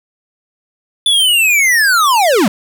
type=linear sweep; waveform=square; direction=down; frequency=3500 to 174.61 Hz; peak=-9 dBFS; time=1.06-2.48 s; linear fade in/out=2 ms; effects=none